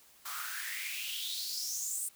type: noise with high-pass filter sweep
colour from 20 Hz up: white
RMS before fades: -38 dBFS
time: 0.25-2.09 s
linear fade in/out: 10 ms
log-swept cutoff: 1100 to 9000 Hz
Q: 6.2
effects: white hiss -61 dBFS RMS until 2.15 s